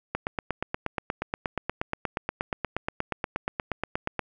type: click train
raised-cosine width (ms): 0.5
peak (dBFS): -12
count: 35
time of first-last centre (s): 0.15-4.193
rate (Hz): 8.41
effects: none